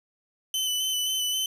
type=tone with vibrato; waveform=sawtooth; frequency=3021 Hz; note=F#7; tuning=35 cents sharp; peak=-22 dBFS; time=0.54-1.46 s; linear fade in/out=2 ms; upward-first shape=square; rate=3.8 Hz; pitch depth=20 cents each way; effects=none